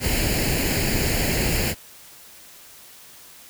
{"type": "noise with comb filter", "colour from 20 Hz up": "pink", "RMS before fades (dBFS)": -22, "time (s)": [0, 1.75], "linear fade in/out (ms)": 50, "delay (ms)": 0.42, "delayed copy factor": 0.7, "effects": ["white hiss -46 dBFS RMS until 3.49 s"]}